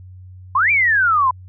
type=exponential two-way sweep; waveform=sine; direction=up then down; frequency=987 to 2408 to 987 Hz; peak=-12 dBFS; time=0.55-1.31 s; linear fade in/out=5 ms; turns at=0.71 s; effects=added 92 Hz sine -36 dBFS peak until 1.48 s